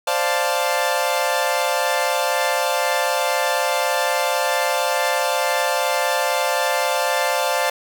sawtooth chord, D minor seventh, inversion third, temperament equal, 523.3 / 587.3 / 698.5 / 880 Hz, C5 / D5 / F5 / A5, 0 / 0 / 0 / 0 cents, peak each -20 dBFS, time 0.07-7.7 s, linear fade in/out 5 ms, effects none

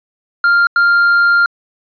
triangle tone bursts at uneven times, 1396.9 Hz, F6, in tune, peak -6 dBFS, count 2, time 0.44-0.67 / 0.76-1.46 s, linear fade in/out 2 ms, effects resampled to 11025 Hz

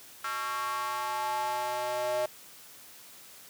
square tone with high-pass filter sweep, 123.47 Hz, B2, in tune, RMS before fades -32 dBFS, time 0.24-2.26 s, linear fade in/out 5 ms, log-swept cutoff 1300 to 620 Hz, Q 4.9, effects white hiss -51 dBFS RMS until 3.49 s + high-pass 80 Hz 12 dB/octave

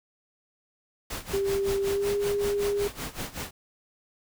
pink noise with tremolo, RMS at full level -33 dBFS, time 1.1-3.51 s, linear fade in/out 5 ms, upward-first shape sine, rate 5.3 Hz, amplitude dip 85%
sine tone with pitch glide, 394.7 to 406 Hz, G4 to G#4, +12 to -39 cents, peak -24 dBFS, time 1.33-2.88 s, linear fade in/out 10 ms, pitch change +49 cents, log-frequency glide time 1.86-2.12 s
effects none

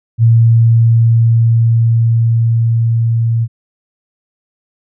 sine tone with level ramp, 115 Hz, A#2, 23 cents flat, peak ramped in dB -4 to -10 dBFS, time 0.18-3.48 s, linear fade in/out 50 ms, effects none

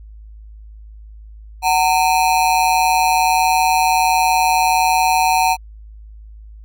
square ring-modulated tone, 830.6 Hz, G#5, in tune, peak -10 dBFS, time 1.62-5.57 s, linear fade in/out 50 ms, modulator 80.7 Hz, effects added 53 Hz sine -35 dBFS peak until 6.64 s

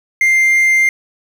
triangle tone with quantisation, 2099 Hz, C7, 5 cents sharp, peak -7 dBFS, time 0.21-0.89 s, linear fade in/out 2 ms, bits 6, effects none

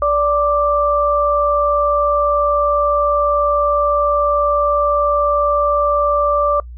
sine tone pair together, 581.9 / 1177 Hz, D5 / D6, -16 / +3 cents, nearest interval octave, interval 1219 cents, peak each -15 dBFS, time 0.02-6.6 s, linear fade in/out 2 ms, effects noise-tail reverb RT60 0.1 s tail -23 dB re dry + added 60 Hz sine -30 dBFS peak until 6.77 s

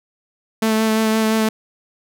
sawtooth tone with vibrato, 220 Hz, A3, in tune, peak -11 dBFS, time 0.62-1.49 s, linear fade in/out 5 ms, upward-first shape sine, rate 5.8 Hz, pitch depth 15 cents each way, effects none

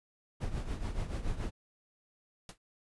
brown noise with tremolo, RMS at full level -32 dBFS, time 0.4-1.51 s, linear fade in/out 20 ms, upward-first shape triangle, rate 7 Hz, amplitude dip 75%
pink noise with exponential decay, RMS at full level -41 dBFS, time 2.49-2.58 s, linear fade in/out 2 ms, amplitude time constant 18 ms
effects resampled to 24000 Hz

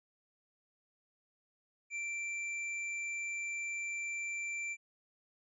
sine tone with hard clipping, 2349 Hz, D7, in tune, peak -38 dBFS, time 1.9-4.77 s, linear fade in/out 50 ms, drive 9 dB, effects resampled to 24000 Hz

